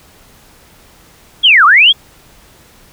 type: linear two-way sweep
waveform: sine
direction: down then up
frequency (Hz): 3409 to 1107 to 3409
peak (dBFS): -3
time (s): 1.43-1.93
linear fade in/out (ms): 20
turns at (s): 1.65
effects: pink hiss -44 dBFS RMS until 2.92 s